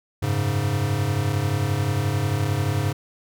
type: chord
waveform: square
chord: F# suspended second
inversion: none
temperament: equal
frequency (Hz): 92.5 / 103.83 / 138.59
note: F#2 / G#2 / C#3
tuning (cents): 0 / 0 / 0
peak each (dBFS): -30 / -24 / -26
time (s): 0.22-2.93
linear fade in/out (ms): 10
effects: none